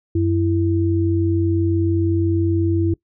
sine tone pair together, 93.4 / 332.4 Hz, F#2 / E4, +17 / +15 cents, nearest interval octave + minor seventh, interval 2198 cents, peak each -18 dBFS, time 0.15-2.94 s, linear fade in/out 5 ms, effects noise-tail reverb RT60 0.1 s tail -21 dB re dry

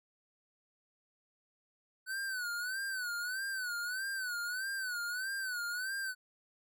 square tone with vibrato, 1500 Hz, F#6, 23 cents sharp, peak -36 dBFS, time 2.06-6.15 s, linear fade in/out 50 ms, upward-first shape sine, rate 1.6 Hz, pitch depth 110 cents each way, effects none

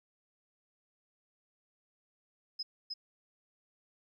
sine tone with echo, 5080 Hz, D#8, 35 cents sharp, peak -34 dBFS, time 2.59-2.63 s, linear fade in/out 10 ms, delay 310 ms, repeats 1, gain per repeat -2 dB, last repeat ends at 2.94 s, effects 12-bit

